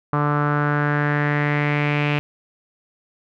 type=tone with low-pass filter sweep; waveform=sawtooth; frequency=146.83 Hz; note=D3; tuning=in tune; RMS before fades=-20 dBFS; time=0.13-2.19 s; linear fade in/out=0 ms; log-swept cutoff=1200 to 2600 Hz; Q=4.4; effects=none